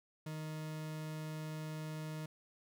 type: tone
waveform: 40% pulse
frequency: 155.56 Hz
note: D#3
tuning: in tune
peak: -40 dBFS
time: 0.26-2.26 s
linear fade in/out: 5 ms
effects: none